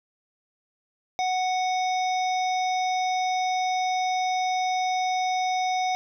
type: harmonic tone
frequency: 740 Hz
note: F#5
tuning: in tune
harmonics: 1 / 3 / 5 / 7 / 8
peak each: -23 / -33 / -37 / -40 / -41 dBFS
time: 1.19-5.95 s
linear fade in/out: 0 ms
effects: 10-bit